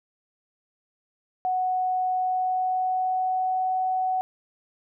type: tone with pitch glide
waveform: sine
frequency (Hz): 740 to 746.9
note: F#5 to F#5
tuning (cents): 0 to +16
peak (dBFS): -22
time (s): 1.45-4.21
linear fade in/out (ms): 0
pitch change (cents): +16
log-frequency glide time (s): 2.14-3.74
effects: none